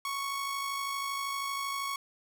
sawtooth tone with amplitude modulation, 1108.7 Hz, C#6, in tune, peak -27 dBFS, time 0.05-1.96 s, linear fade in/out 2 ms, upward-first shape sine, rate 52.7 Hz, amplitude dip 35%, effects none

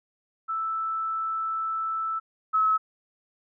sine tone pair in turn, 1318.5 / 1291.4 Hz, E6 / E6, 0 / -36 cents, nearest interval unison, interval 36 cents, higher first, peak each -26 / -19 dBFS, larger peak second, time 0.48-2.2 / 2.53-2.78 s, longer first, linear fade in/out 20 ms, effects none

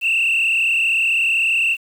sine tone with frequency modulation, 2697 Hz, E7, 39 cents sharp, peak -13 dBFS, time 0.01-1.77 s, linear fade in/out 50 ms, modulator 37.8 Hz, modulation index 2.3, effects tanh soft clip ceiling -12 dBFS + 7-bit

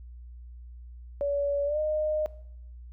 sine tone with pitch glide, 569 to 613.4 Hz, C#5 to D#5, +45 to -25 cents, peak -25 dBFS, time 1.21-2.26 s, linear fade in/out 0 ms, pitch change +130 cents, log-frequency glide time 1.65-1.79 s, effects noise-tail reverb RT60 0.7 s tail -19 dB re dry + added 60 Hz sine -42 dBFS peak until 2.92 s

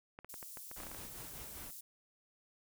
clicks, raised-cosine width 0.5 ms, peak -33 dBFS, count 11, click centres 0.189 / 0.246 / 0.341 / 0.428 / 0.572 / 0.714 / 0.803 / 0.834 / 0.868 / 0.915 / 0.947 s
white high-pass noise, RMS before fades -50 dBFS, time 0.29-1.81 s, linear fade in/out 5 ms, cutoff 7300 Hz, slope 12 dB/octave
pink noise with tremolo, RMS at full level -50 dBFS, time 0.76-1.71 s, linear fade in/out 5 ms, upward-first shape sine, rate 5 Hz, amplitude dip 50%
effects none

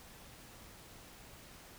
silence, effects pink hiss -55 dBFS RMS until 1.78 s

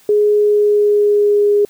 sine tone with pitch glide, 417.5 to 411.3 Hz, G#4 to G#4, +9 to -17 cents, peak -9 dBFS, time 0.09-1.65 s, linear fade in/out 2 ms, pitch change -26 cents, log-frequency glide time 0.32-1.51 s, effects white hiss -49 dBFS RMS until 1.69 s

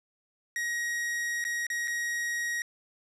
45% pulse tone with dropouts, 1892 Hz, A#6, 25 cents sharp, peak -29 dBFS, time 0.56-2.62 s, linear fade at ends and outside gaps 1 ms, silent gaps 1.441-1.45 / 1.667-1.701 / 1.875-1.879 s, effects low-pass 10000 Hz 12 dB/octave

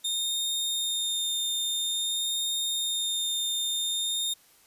sawtooth tone with vibrato, 3653 Hz, A#7, 36 cents flat, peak -24 dBFS, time 0.04-4.34 s, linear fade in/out 10 ms, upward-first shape sine, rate 0.5 Hz, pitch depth 10 cents each way, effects white hiss -59 dBFS RMS until 4.66 s + resampled to 32000 Hz

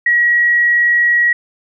sine tone, 1911 Hz, A#6, 43 cents sharp, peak -9 dBFS, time 0.06-1.33 s, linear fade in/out 5 ms, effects none

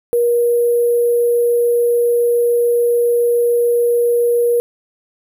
sine tone with sample-and-hold, 477 Hz, A#4, 40 cents sharp, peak -11 dBFS, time 0.13-4.6 s, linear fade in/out 0 ms, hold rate 11025 Hz, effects none

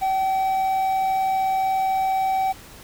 triangle tone with quantisation, 766 Hz, G5, 40 cents flat, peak -17 dBFS, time 0.01-2.53 s, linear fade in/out 20 ms, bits 7, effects pink hiss -44 dBFS RMS until 2.83 s

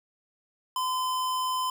square tone, 1022 Hz, C6, 41 cents flat, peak -27 dBFS, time 0.76-1.7 s, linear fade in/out 2 ms, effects none

